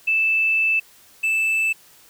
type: tone pair in turn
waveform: sine / triangle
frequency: 2637 / 2637 Hz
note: E7 / E7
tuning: 0 / 0 cents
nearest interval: unison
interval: 0 cents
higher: neither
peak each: -16 dBFS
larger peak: neither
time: 0.07-0.8 / 1.23-1.73 s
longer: first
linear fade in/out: 10 ms
effects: white hiss -51 dBFS RMS until 2.09 s